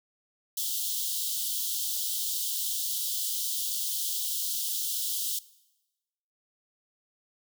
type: high-pass noise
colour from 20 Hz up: white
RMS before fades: -31 dBFS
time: 0.57-5.39 s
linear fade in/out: 5 ms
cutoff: 3000 Hz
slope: 96 dB/octave
effects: noise-tail reverb RT60 1.0 s tail -20 dB re dry